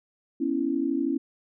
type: tone cluster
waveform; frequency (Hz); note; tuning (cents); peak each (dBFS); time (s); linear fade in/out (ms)
sine; 245.7 / 278.3 / 330.7; B3 / C#4 / E4; -9 / +7 / +6; -31 / -26 / -28; 0.4-1.18; 10
effects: none